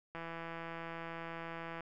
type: click train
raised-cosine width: 0.5 ms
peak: -29 dBFS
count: 276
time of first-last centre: 0.15-1.807 s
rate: 166 Hz
effects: none